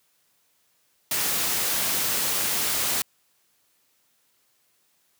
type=noise; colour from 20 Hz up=white; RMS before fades=-25 dBFS; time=1.11-3.02 s; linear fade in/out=2 ms; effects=white hiss -67 dBFS RMS until 5.19 s + high-pass 80 Hz 12 dB/octave